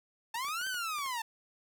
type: linear two-way sweep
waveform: sawtooth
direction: up then down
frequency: 880 to 1568 to 880 Hz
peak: -30 dBFS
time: 0.34-1.22 s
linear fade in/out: 5 ms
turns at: 0.67 s
type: clicks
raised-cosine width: 0.3 ms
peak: -34 dBFS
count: 8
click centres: 0.355 / 0.448 / 0.485 / 0.614 / 0.667 / 0.744 / 0.986 / 1.062 s
effects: none